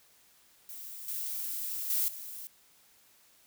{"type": "noise with level steps", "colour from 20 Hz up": "violet", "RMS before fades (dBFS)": [-44, -36, -29, -43], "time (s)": [0.69, 2.47], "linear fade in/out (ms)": 0, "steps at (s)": [1.08, 1.9, 2.08], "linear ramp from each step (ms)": 2, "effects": ["white hiss -63 dBFS RMS until 3.46 s"]}